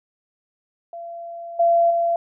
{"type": "tone with level steps", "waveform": "sine", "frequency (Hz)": 681, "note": "F5", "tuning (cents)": -44, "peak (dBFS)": [-31, -13, -17], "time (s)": [0.93, 2.16], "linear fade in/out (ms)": 2, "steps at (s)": [1.59, 1.9], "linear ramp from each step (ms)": 10, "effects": []}